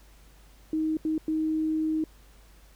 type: tone bursts at uneven times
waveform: sine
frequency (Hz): 314.1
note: D#4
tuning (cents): +16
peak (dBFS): -24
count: 3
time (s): 0.73-0.97 / 1.05-1.18 / 1.28-2.04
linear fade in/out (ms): 2
effects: added 50 Hz sine -53 dBFS peak until 2.75 s + pink hiss -59 dBFS RMS until 2.75 s